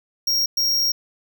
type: tone bursts at uneven times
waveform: square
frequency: 5588 Hz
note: F8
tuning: in tune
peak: -18 dBFS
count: 2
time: 0.27-0.46 / 0.57-0.92 s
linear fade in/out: 5 ms
effects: none